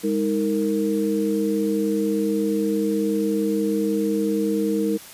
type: tone cluster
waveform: sine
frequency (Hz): 204.5 / 314.2 / 460.6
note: G#3 / D#4 / A#4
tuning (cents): -26 / +17 / -21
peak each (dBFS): -24 / -23 / -24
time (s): 0.03-4.98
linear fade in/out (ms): 20
effects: white hiss -42 dBFS RMS until 5.13 s + resampled to 32000 Hz